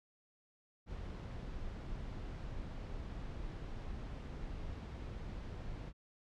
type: noise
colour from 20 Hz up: brown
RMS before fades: -44 dBFS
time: 0.86-5.93 s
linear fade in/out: 50 ms
effects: low-pass 5000 Hz 12 dB/octave